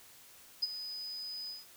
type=tone with ADSR envelope; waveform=sine; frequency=4995 Hz; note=D#8; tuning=6 cents sharp; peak=-26 dBFS; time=0.62-1.66 s; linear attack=13 ms; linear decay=27 ms; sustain=-13 dB; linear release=170 ms; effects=white hiss -57 dBFS RMS until 1.76 s